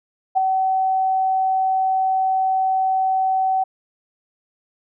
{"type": "tone with ADSR envelope", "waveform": "sine", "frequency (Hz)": 760, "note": "F#5", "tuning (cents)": 46, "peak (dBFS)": -11, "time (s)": [0.35, 3.64], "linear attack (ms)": 26, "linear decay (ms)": 6, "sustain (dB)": -5, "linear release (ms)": 10, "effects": []}